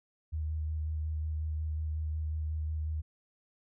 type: tone with vibrato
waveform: sine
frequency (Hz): 77.7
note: D#2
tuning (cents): -2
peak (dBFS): -31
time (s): 0.32-3.02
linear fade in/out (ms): 20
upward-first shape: square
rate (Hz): 5.5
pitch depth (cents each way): 13
effects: none